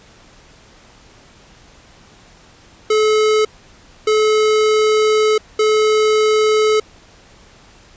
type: tone bursts at uneven times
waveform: square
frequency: 430.6 Hz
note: A4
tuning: 37 cents flat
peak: -12 dBFS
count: 3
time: 2.9-3.45 / 4.07-5.38 / 5.59-6.8 s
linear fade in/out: 5 ms
effects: pink hiss -46 dBFS RMS until 7.96 s + resampled to 16000 Hz